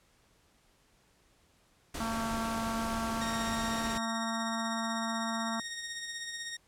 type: noise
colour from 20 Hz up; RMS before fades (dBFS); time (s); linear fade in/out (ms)
pink; -39; 1.94-3.98; 5
type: harmonic tone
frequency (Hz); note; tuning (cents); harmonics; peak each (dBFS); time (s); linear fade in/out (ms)
226.4; A3; +50; 1 / 3 / 4 / 5 / 6 / 7; -35 / -40 / -40 / -40 / -42 / -46; 2-5.6; 2
type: tone with tremolo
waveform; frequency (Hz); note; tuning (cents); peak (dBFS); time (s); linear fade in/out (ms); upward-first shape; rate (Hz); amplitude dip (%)
15% pulse; 1862; A#6; -2; -30; 3.21-6.57; 5; sine; 16; 40
effects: pink hiss -67 dBFS RMS until 6.67 s + low-pass 11000 Hz 12 dB/octave